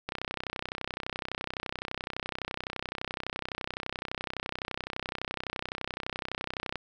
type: click train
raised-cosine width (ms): 0.3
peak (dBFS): -17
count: 213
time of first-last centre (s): 0.09-6.757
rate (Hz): 31.8
effects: none